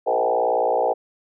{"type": "tone with frequency modulation", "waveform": "sine", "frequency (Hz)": 636, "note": "D#5", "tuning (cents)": 38, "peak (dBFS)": -17, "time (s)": [0.06, 0.94], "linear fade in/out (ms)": 20, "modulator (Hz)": 58.7, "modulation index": 3.6, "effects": []}